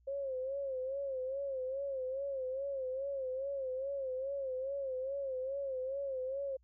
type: tone with vibrato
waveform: sine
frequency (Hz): 535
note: C5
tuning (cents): +38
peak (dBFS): -35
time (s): 0.07-6.57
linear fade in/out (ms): 10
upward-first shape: sine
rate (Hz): 2.4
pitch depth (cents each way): 82
effects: added 60 Hz sine -65 dBFS peak until 6.63 s